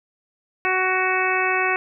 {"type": "harmonic tone", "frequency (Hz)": 372.6, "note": "F#4", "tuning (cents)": 12, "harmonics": [1, 2, 3, 4, 5, 6, 7], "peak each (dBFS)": [-26, -26, -26, -26, -26, -26, -26], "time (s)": [0.65, 1.76], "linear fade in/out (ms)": 0, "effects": []}